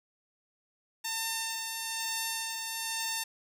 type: tone with tremolo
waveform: 5% pulse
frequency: 902 Hz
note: A5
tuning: 43 cents sharp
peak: -19 dBFS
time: 1.04-3.24 s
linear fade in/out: 10 ms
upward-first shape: sine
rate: 1.1 Hz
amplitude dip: 35%
effects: none